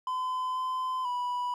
triangle tone with pitch steps, 1019 / 1025 / 983 Hz, C6 / C6 / B5, -46 / -36 / -8 cents, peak -27 dBFS, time 0.07-1.54 s, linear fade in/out 2 ms, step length 490 ms, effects none

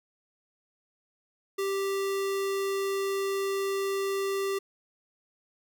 square tone, 392 Hz, G4, in tune, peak -28 dBFS, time 1.58-4.59 s, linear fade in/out 10 ms, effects none

